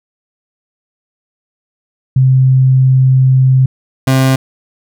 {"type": "tone pair in turn", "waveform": ["sine", "30% pulse"], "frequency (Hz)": [130.81, 132.18], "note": ["C3", "C3"], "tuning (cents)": [0, 18], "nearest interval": "unison", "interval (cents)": 18, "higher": "second", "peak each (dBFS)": -5, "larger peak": "neither", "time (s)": [[2.16, 3.66], [4.07, 4.36]], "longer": "first", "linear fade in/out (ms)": 5, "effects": []}